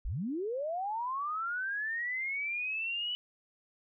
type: linear sweep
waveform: sine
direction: up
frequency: 30.54 to 2978 Hz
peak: -32 dBFS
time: 0.05-3.15 s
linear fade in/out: 0 ms
effects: none